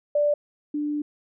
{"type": "tone pair in turn", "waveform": "sine", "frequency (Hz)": [587.3, 295.8], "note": ["D5", "D4"], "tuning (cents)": [0, 13], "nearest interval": "octave", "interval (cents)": 1187, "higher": "first", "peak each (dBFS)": [-18, -24], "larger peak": "first", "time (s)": [[0.15, 0.34], [0.74, 1.02]], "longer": "second", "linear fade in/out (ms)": 5, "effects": []}